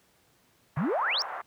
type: band-pass noise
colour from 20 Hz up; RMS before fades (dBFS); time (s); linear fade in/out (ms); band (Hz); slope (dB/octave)
pink; -37; 0.76-1.42; 10; 690 to 1500; 24
type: exponential sweep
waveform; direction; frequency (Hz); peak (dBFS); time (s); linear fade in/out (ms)
sine; up; 131.4 to 5690; -25; 0.77-1.22; 0
effects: pink hiss -65 dBFS RMS until 1.46 s + high-pass 80 Hz 12 dB/octave